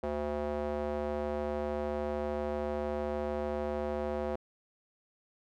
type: tone with band-pass filter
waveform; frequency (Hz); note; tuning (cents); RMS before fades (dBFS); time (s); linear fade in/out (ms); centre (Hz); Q
square; 73.9; D2; +11; -34; 0.03-4.36; 5; 560; 1.8
effects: none